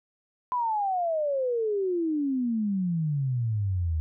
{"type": "exponential sweep", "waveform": "sine", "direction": "down", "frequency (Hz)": [1014, 77], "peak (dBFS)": -24, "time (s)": [0.52, 4], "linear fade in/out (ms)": 0, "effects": []}